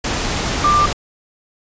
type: tone in noise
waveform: sine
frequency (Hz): 1187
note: D6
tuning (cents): +18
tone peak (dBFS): -11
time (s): 0.64-0.86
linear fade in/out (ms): 5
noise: pink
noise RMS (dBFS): -20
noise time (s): 0.04-0.93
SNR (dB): +6
effects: resampled to 16000 Hz